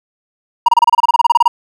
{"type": "tone bursts", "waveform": "triangle", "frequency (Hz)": 946, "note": "A#5", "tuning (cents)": 25, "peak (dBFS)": -3, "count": 16, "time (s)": [0.66, 1.48], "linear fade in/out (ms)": 5, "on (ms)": 25, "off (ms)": 28, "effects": []}